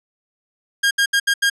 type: tone bursts at uneven times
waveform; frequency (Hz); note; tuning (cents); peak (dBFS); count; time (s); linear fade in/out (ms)
sawtooth; 1618; G#6; -46; -10; 5; 0.83-0.91 / 0.98-1.06 / 1.13-1.2 / 1.27-1.34 / 1.42-1.5; 10
effects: low-pass 10000 Hz 12 dB/octave